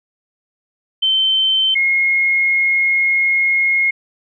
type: tone pair in turn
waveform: sine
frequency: 3092 / 2154 Hz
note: G7 / C7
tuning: -24 / +50 cents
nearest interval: tritone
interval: 626 cents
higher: first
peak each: -12 dBFS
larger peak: neither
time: 1.02-1.75 / 1.75-3.91 s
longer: second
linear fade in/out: 10 ms
effects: none